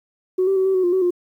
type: tone with pitch steps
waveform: sine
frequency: 370.7 / 387.4 / 377.9 / 383.3 / 371.6 / 352.2 / 376.3 / 354.4 Hz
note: F#4 / G4 / F#4 / G4 / F#4 / F4 / F#4 / F4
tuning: +3 / -20 / +37 / -39 / +7 / +15 / +29 / +25 cents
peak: -14 dBFS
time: 0.38-1.108 s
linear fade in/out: 10 ms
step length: 91 ms
effects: tanh soft clip ceiling -11 dBFS + 9-bit